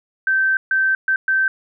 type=tone bursts at uneven times; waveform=sine; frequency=1552 Hz; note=G6; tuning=18 cents flat; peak=-14 dBFS; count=4; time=0.27-0.57 / 0.71-0.95 / 1.08-1.16 / 1.28-1.48 s; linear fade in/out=2 ms; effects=none